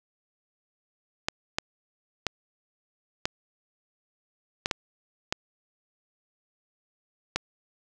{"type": "clicks", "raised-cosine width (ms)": 0.2, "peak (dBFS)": -8, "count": 8, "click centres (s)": [1.285, 1.585, 2.267, 3.255, 4.659, 4.712, 5.325, 7.36], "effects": []}